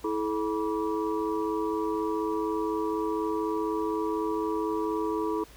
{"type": "tone cluster", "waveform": "sine", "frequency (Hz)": [326.3, 430.4, 971, 1153], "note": ["E4", "A4", "B5", "D6"], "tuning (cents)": [-18, -38, -30, -32], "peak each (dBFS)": [-30, -30, -34, -38], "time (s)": [0.04, 5.44], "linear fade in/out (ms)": 5, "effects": ["added 54 Hz sine -53 dBFS peak until 5.56 s", "pink hiss -53 dBFS RMS until 5.56 s"]}